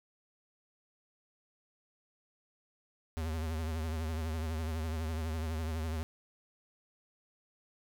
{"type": "tone with vibrato", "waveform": "square", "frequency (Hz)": 79.9, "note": "D#2", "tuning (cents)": 47, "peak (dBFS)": -34, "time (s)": [3.17, 6.03], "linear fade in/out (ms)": 0, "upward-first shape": "triangle", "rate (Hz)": 12, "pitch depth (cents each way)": 85, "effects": []}